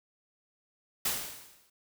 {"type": "noise with exponential decay", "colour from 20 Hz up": "white", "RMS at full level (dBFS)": -28, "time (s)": [1.05, 1.7], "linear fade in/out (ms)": 5, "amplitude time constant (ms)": 140, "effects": []}